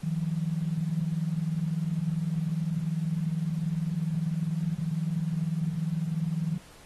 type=tone pair together; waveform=sine; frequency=157.5 / 177.5 Hz; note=D#3 / F3; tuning=+21 / +28 cents; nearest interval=major second; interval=207 cents; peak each=-28 / -31 dBFS; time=0.03-6.58 s; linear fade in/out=10 ms; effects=pink hiss -53 dBFS RMS until 6.85 s + AAC 32 kbps